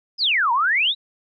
sine exponential two-way sweep, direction down then up, 5274 to 910 to 3991 Hz, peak -16 dBFS, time 0.18-0.95 s, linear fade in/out 50 ms, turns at 0.52 s, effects none

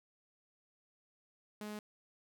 sawtooth tone, 210.5 Hz, G#3, 24 cents sharp, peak -38 dBFS, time 1.61-1.79 s, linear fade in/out 2 ms, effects none

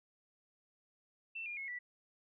sine tone with pitch steps, 2679 / 2414 / 2176 / 1961.1 Hz, E7 / D7 / C#7 / B6, +27 / +47 / -33 / -13 cents, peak -40 dBFS, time 1.35-1.79 s, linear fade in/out 10 ms, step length 110 ms, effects none

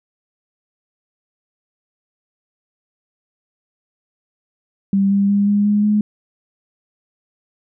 sine tone with pitch steps, 196.5 / 199.13 / 201.8 / 204.5 / 207.2 / 210 Hz, G3 / G3 / G#3 / G#3 / G#3 / G#3, +4 / +27 / -49 / -26 / -4 / +19 cents, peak -12 dBFS, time 4.93-6.01 s, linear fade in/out 2 ms, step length 180 ms, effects none

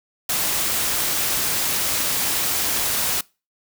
white noise, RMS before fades -22 dBFS, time 0.29-3.21 s, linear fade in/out 5 ms, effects noise-tail reverb RT60 0.3 s tail -24 dB re dry

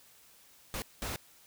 pink noise bursts at uneven times, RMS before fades -37 dBFS, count 2, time 0.74-0.82 / 1.02-1.16 s, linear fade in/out 0 ms, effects white hiss -60 dBFS RMS until 1.46 s

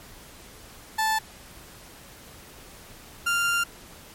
30% pulse tone pair in turn, 878 / 1393.7 Hz, A5 / F6, -4 / -4 cents, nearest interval minor sixth, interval 800 cents, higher second, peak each -19 dBFS, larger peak neither, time 0.98-1.19 / 3.26-3.64 s, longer second, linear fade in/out 10 ms, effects pink hiss -47 dBFS RMS until 4.14 s + MP3 64 kbps

